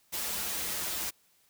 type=noise with comb filter; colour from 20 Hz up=white; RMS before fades=-34 dBFS; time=0.12-1.11 s; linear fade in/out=20 ms; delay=7.5 ms; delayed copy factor=-0.75; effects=white hiss -67 dBFS RMS until 1.49 s